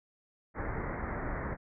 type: low-pass noise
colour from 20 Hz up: pink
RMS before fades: -36 dBFS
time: 0.54-1.57 s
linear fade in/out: 50 ms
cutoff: 2100 Hz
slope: 96 dB/octave
effects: none